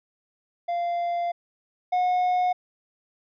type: tone pair in turn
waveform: triangle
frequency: 693 / 725.7 Hz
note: F5 / F#5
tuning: -14 / -34 cents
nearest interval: minor second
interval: 80 cents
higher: second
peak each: -22 / -18 dBFS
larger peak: second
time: 0.68-1.32 / 1.92-2.53 s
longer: first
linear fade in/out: 10 ms
effects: resampled to 11025 Hz